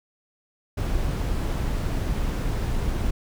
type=noise; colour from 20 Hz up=brown; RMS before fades=-25 dBFS; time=0.77-3.11 s; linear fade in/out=10 ms; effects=none